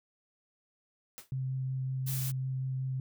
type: noise with exponential decay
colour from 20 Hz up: white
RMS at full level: -42 dBFS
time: 1.18-1.31 s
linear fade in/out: 0 ms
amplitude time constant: 27 ms
type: tone with vibrato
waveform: sine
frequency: 131.2 Hz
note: C3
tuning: 5 cents sharp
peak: -31 dBFS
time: 1.32-3 s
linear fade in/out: 2 ms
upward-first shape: sine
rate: 5.4 Hz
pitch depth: 8 cents each way
type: noise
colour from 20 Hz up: blue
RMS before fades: -38 dBFS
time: 2.06-2.32 s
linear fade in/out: 20 ms
effects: none